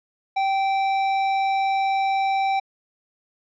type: tone with hard clipping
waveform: sine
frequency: 778 Hz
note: G5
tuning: 13 cents flat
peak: -21 dBFS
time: 0.36-2.6 s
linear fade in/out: 10 ms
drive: 11 dB
effects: low-pass 5000 Hz 12 dB/octave